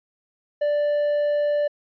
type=tone; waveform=triangle; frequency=587.3 Hz; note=D5; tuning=in tune; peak=-17 dBFS; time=0.61-1.68 s; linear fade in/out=10 ms; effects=resampled to 11025 Hz